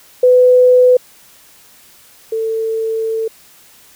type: tone pair in turn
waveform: sine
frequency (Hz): 501 / 446.3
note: B4 / A4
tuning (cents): +25 / +25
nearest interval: major second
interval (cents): 200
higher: first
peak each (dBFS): -5 / -15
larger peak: first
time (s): 0.23-0.97 / 2.32-3.28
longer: second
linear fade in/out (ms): 5
effects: white hiss -45 dBFS RMS until 3.95 s